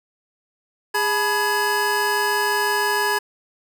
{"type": "tone cluster", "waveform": "square", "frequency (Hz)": [410.8, 857, 983, 1679], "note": ["G#4", "A5", "B5", "G#6"], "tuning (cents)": [-19, -46, -8, 18], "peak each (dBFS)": [-26, -27, -25, -23], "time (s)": [0.94, 3.19], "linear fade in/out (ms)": 10, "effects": []}